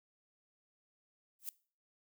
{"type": "noise with exponential growth", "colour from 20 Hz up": "violet", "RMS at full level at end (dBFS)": -36, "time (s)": [1.39, 1.49], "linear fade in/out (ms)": 1, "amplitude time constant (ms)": 20, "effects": ["noise-tail reverb RT60 0.4 s tail -21 dB re dry"]}